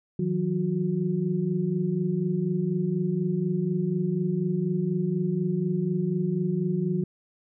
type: tone cluster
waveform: sine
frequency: 157.9 / 182 / 364 Hz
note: D#3 / F#3 / F#4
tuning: +26 / -28 / -28 cents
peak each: -28 / -26 / -30 dBFS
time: 0.19-7.04 s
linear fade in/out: 5 ms
effects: none